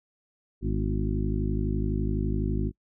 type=harmonic tone with a mistuned harmonic; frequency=51.91 Hz; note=G#1; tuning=in tune; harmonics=1 / 2 / 3 / 4 / 5 / 6 / 7; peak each=-28 / -31 / -33 / -34 / -35 / -36 / -36 dBFS; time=0.61-2.72 s; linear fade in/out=50 ms; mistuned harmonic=5; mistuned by=-55 cents; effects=noise-tail reverb RT60 0.1 s tail -25 dB re dry